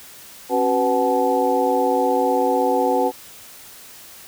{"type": "tone cluster", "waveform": "sine", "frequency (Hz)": [272.6, 376, 496.2, 746, 862], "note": ["C#4", "F#4", "B4", "F#5", "A5"], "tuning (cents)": [-29, 28, 8, 14, -36], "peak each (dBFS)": [-24, -24, -20, -23, -22], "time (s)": [0.49, 3.12], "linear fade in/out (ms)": 50, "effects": ["white hiss -42 dBFS RMS until 4.27 s"]}